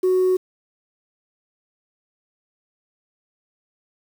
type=tone; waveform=sine; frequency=370 Hz; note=F#4; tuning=in tune; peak=-13 dBFS; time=0.03-0.37 s; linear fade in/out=10 ms; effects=tanh soft clip ceiling -13 dBFS + 7-bit